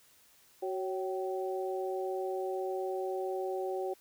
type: tone cluster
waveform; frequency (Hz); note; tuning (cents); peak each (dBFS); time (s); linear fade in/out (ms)
sine; 374.7 / 553 / 767; F#4 / C#5 / G5; +22 / -4 / -38; -34 / -39 / -39; 0.62-3.94; 10
effects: white hiss -63 dBFS RMS until 4 s